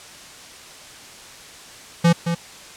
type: tone with echo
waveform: square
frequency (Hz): 169.5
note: E3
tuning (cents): +49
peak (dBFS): -12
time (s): 2.04-2.13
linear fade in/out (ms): 10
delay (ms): 220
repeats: 1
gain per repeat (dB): -8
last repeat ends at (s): 2.35
effects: white hiss -41 dBFS RMS until 2.76 s + low-pass 8000 Hz 12 dB/octave